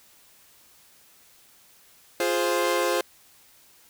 sawtooth chord, F minor, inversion none, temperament equal, 349.2 / 415.3 / 523.3 Hz, F4 / Ab4 / C5, 0 / 0 / 0 cents, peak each -23 / -25 / -21 dBFS, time 2.2-3.01 s, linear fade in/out 2 ms, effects white hiss -56 dBFS RMS until 3.89 s

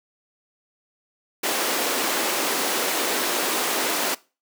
pink high-pass noise, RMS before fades -24 dBFS, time 1.43-4.15 s, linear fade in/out 10 ms, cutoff 290 Hz, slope 24 dB/octave, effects noise-tail reverb RT60 0.3 s tail -21 dB re dry

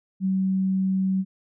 sine tone, 190 Hz, F#3, 46 cents sharp, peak -20 dBFS, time 0.2-1.25 s, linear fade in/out 50 ms, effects none

